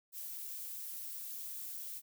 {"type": "noise with flanger", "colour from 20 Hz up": "violet", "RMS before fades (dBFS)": -44, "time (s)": [0.12, 2.02], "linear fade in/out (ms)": 50, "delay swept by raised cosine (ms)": [1.7, 7.5], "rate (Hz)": 2.8, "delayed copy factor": 0.6, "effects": []}